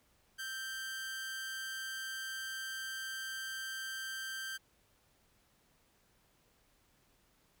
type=tone with amplitude modulation; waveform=sawtooth; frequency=1568 Hz; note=G6; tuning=in tune; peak=-34 dBFS; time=0.38-4.58 s; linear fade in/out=20 ms; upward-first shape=sine; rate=244 Hz; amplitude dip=40%; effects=pink hiss -71 dBFS RMS until 7.6 s